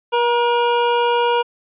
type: tone pair together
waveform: square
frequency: 478.3 / 950 Hz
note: A#4 / A#5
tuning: +44 / +33 cents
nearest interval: octave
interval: 1189 cents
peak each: -18 / -18 dBFS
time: 0.12-1.43 s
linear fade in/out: 20 ms
effects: resampled to 8000 Hz